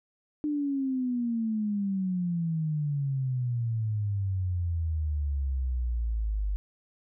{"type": "exponential sweep", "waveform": "sine", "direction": "down", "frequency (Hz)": [302, 49], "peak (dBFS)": -26, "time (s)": [0.44, 6.56], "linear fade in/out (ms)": 0, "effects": []}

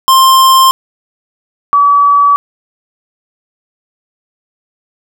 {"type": "tone pair in turn", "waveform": ["square", "sine"], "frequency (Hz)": [1053, 1144.1], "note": ["C6", "D6"], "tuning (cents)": [11, -46], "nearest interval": "minor second", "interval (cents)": 143, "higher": "second", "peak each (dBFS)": -4, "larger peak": "neither", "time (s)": [[0.08, 0.71], [1.73, 2.36]], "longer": "neither", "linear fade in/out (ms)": 0, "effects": []}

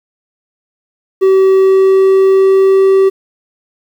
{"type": "tone with pitch glide", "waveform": "triangle", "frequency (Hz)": [382.6, 385.9], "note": ["G4", "G4"], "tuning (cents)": [-42, -27], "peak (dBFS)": -3, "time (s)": [1.21, 3.1], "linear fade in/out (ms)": 20, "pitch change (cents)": 15, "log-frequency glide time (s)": [1.54, 2.82], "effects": ["7-bit"]}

